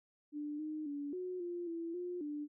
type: tone with pitch steps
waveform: sine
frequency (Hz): 295.9 / 307.9 / 287.2 / 365 / 349 / 333.9 / 355.8 / 295.3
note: D4 / D#4 / D4 / F#4 / F4 / E4 / F4 / D4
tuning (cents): +13 / -18 / -39 / -24 / -1 / +22 / +32 / +10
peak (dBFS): -38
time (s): 0.32-2.48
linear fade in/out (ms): 50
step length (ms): 270
effects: none